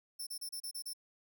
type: tone bursts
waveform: 15% pulse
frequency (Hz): 5360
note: E8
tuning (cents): +28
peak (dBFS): -34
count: 7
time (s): 0.19-0.935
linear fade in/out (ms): 10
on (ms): 79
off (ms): 32
effects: none